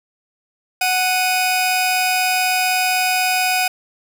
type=tone pair together; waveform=sawtooth; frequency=740 / 2489 Hz; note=F#5 / D#7; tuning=0 / 0 cents; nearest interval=octave + major sixth; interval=2100 cents; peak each=-14 / -16 dBFS; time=0.81-3.68 s; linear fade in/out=5 ms; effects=none